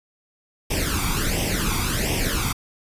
pink noise with flanger, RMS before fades -23 dBFS, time 0.7-2.53 s, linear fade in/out 10 ms, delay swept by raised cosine 0.35 to 0.87 ms, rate 1.4 Hz, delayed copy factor +0.75, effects resampled to 32000 Hz

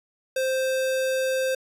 square tone, 523.3 Hz, C5, in tune, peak -23 dBFS, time 0.36-1.55 s, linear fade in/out 5 ms, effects resampled to 32000 Hz

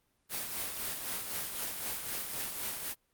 white noise with tremolo, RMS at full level -35 dBFS, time 0.29-2.95 s, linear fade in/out 50 ms, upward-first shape triangle, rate 3.9 Hz, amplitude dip 50%, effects pink hiss -75 dBFS RMS until 3.13 s + Opus 32 kbps

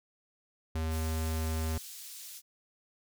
square tone, 79.9 Hz, D#2, 47 cents sharp, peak -31 dBFS, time 0.75-1.78 s, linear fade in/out 5 ms
pink high-pass noise, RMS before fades -46 dBFS, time 0.89-2.42 s, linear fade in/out 50 ms, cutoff 4900 Hz, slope 12 dB/octave
effects none

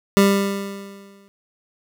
25% pulse tone with exponential decay, 198.4 Hz, G3, 21 cents sharp, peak -6 dBFS, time 0.17-1.28 s, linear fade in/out 0 ms, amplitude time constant 240 ms, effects none

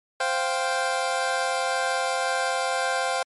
25% pulse chord, C suspended fourth, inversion none, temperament equal, 523.3 / 698.5 / 784 Hz, C5 / F5 / G5, 0 / 0 / 0 cents, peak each -24 dBFS, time 0.2-3.23 s, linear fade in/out 5 ms, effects MP3 48 kbps

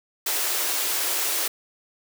white high-pass noise, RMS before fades -25 dBFS, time 0.26-1.48 s, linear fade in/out 5 ms, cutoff 300 Hz, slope 96 dB/octave, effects none

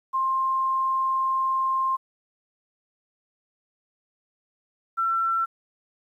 sine tone pair in turn, 1057 / 1346.8 Hz, C6 / E6, +17 / +37 cents, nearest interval major third, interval 420 cents, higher second, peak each -21 dBFS, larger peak neither, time 0.13-1.97 / 4.97-5.46 s, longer first, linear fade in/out 20 ms, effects 10-bit

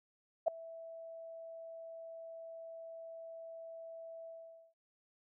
sine tone with ADSR envelope, 658 Hz, E5, 3 cents flat, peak -23 dBFS, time 0.46-4.74 s, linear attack 20 ms, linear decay 3 ms, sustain -23 dB, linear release 470 ms, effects none

